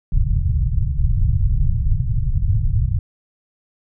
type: low-pass noise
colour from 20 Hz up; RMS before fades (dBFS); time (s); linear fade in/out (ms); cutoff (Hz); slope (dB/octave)
pink; -17; 0.12-2.99; 5; 140; 48
effects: none